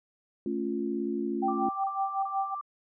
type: chord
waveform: sine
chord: A augmented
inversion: none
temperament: equal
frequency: 220 / 277.2 / 349.2 Hz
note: A3 / C#4 / E#4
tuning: 0 / 0 / 0 cents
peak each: -33 / -33 / -32 dBFS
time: 0.46-1.69 s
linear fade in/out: 2 ms
type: tone with tremolo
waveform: sine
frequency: 780 Hz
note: G5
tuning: 9 cents flat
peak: -25 dBFS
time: 1.42-2.55 s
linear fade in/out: 10 ms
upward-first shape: sine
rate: 5.4 Hz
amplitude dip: 90%
type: tone bursts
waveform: sine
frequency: 1177 Hz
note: D6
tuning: 3 cents sharp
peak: -33 dBFS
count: 3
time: 1.48-2.612 s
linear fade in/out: 5 ms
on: 360 ms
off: 26 ms
effects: none